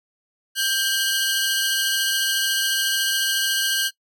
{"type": "tone cluster", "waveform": "sawtooth", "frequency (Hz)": [1581, 2932, 3176, 4255, 4647], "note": ["G6", "F#7", "G7", "C8", "D8"], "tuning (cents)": [14, -16, 22, 28, -19], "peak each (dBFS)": [-20, -22, -27, -25, -28], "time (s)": [0.55, 3.91], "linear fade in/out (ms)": 50, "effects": ["noise-tail reverb RT60 0.1 s tail -22 dB re dry"]}